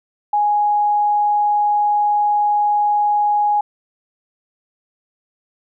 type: tone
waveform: sine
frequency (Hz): 830.6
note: G#5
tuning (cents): 0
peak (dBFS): -13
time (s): 0.33-3.61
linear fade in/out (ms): 5
effects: none